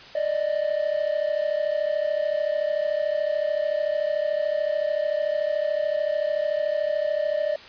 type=tone pair together; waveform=triangle; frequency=587.3 / 620.9 Hz; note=D5 / D#5; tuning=0 / -4 cents; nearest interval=minor second; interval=96 cents; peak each=-23 dBFS; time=0.15-7.56 s; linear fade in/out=5 ms; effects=white hiss -44 dBFS RMS until 7.68 s + resampled to 11025 Hz

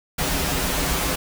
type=noise with comb filter; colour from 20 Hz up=pink; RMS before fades=-23 dBFS; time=0.18-1.16 s; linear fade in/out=10 ms; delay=9 ms; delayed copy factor=-0.95; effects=none

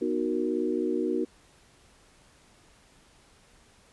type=chord; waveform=sine; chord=B major seventh; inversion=none; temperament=equal; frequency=246.9 / 311.1 / 370 / 466.2 Hz; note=B3 / D#4 / F#4 / A#4; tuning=0 / 0 / 0 / 0 cents; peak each=-32 / -30 / -29 / -33 dBFS; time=0.01-1.25 s; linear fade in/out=10 ms; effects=pink hiss -59 dBFS RMS until 3.92 s + resampled to 24000 Hz

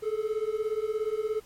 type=beating tone pair; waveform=triangle; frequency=424.1 / 441.1 Hz; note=G#4 / A4; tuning=+36 / +4 cents; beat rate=17 Hz; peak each=-28 dBFS; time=0.02-1.41 s; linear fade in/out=20 ms; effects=pink hiss -56 dBFS RMS until 1.45 s + MP3 64 kbps

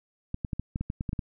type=clicks; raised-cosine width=5 ms; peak=-18 dBFS; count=11; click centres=0.344 / 0.448 / 0.532 / 0.596 / 0.759 / 0.81 / 0.901 / 1.009 / 1.092 / 1.131 / 1.192 s; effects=none

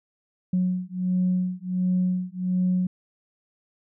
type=beating tone pair; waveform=sine; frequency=181.9 / 183.3 Hz; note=F#3 / F#3; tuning=-29 / -16 cents; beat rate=1.4 Hz; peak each=-24 dBFS; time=0.53-2.87 s; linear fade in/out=5 ms; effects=tanh soft clip ceiling -15 dBFS

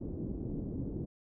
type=low-pass noise; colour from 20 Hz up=white; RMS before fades=-38 dBFS; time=0-1.06 s; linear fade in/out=20 ms; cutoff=330 Hz; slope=24 dB/octave; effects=none

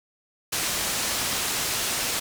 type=low-pass noise; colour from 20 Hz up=white; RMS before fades=-27 dBFS; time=0.52-2.2 s; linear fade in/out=10 ms; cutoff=9300 Hz; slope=12 dB/octave; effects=none

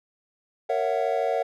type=chord; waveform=triangle; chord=F# dominant seventh; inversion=first; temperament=just; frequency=462.5 / 555 / 666 / 740 Hz; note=A#4 / C#5 / E5 / F#5; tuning=-14 / +2 / +18 / 0 cents; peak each=-26 dBFS; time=0.69-1.43 s; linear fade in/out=10 ms; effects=none

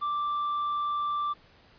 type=tone; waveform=triangle; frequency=1174.7 Hz; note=D6; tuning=in tune; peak=-25 dBFS; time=0.01-1.34 s; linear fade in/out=20 ms; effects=pink hiss -58 dBFS RMS until 1.78 s + resampled to 11025 Hz

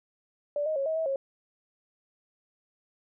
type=tone with pitch steps; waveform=sine; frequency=583 / 625 / 549 / 637 / 646 / 544 Hz; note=D5 / D#5 / C#5 / D#5 / E5 / C#5; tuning=-13 / +8 / -17 / +41 / -35 / -33 cents; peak=-26 dBFS; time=0.56-1.16 s; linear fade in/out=2 ms; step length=100 ms; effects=none

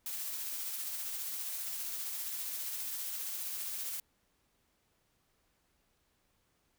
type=noise with tremolo; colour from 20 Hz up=blue; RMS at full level=-38 dBFS; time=0.06-4 s; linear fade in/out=2 ms; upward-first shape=sine; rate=15 Hz; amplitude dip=25%; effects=pink hiss -75 dBFS RMS until 6.78 s

